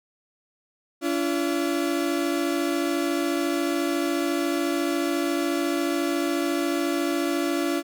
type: tone pair together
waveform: 35% pulse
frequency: 285.9 / 340 Hz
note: D4 / F4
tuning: -46 / -46 cents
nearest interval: minor third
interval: 300 cents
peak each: -24 dBFS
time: 1.01-7.83 s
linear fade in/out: 50 ms
effects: none